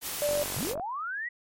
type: noise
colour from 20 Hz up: white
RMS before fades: -34 dBFS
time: 0.01-0.75 s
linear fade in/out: 50 ms
type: tone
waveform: sine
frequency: 587.3 Hz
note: D5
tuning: in tune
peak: -25 dBFS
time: 0.22-0.43 s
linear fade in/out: 0 ms
type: click train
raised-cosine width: 1 ms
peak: -23 dBFS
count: 25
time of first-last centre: 0.29-0.797 s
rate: 47.3 Hz
type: linear sweep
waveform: sine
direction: up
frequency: 77.7 to 1975.5 Hz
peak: -31 dBFS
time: 0.56-1.29 s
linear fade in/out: 10 ms
effects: MP3 64 kbps